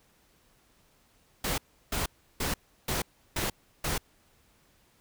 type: noise bursts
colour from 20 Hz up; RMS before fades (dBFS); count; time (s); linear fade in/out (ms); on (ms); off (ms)
pink; -30; 6; 1.44-3.98; 5; 140; 340
effects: pink hiss -65 dBFS RMS until 5 s